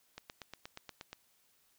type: click train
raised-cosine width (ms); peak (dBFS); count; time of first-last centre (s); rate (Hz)
0.2; -27; 9; 0.18-1.13; 8.42
effects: white hiss -71 dBFS RMS until 1.78 s